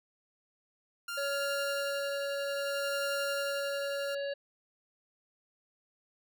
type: tone with tremolo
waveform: sawtooth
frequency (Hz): 1396.9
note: F6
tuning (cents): 0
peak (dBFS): -30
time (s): 1.08-4.15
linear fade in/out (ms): 5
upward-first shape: sine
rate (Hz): 0.61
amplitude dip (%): 55
type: harmonic tone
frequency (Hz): 561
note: C#5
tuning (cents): +21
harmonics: 1 / 3 / 5 / 7 / 8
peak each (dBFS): -33 / -43 / -47 / -50 / -51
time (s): 1.17-4.34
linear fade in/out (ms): 10
effects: none